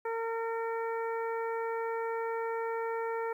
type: harmonic tone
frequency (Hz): 456.2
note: A#4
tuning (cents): -37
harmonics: 1 / 2 / 3 / 4 / 5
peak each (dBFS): -33 / -37 / -42 / -45 / -49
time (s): 0.05-3.33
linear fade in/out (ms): 5
effects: 11-bit